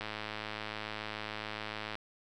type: click train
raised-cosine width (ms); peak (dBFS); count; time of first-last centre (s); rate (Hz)
0.3; -22; 209; 0.01-1.954; 107
effects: none